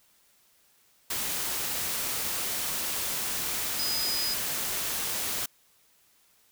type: tone in noise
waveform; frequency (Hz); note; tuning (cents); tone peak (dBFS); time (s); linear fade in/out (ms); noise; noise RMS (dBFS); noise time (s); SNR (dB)
sine; 4978; D#8; 0; -29; 3.79-4.34; 5; white; -31; 1.1-5.46; -1
effects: white hiss -64 dBFS RMS until 6.51 s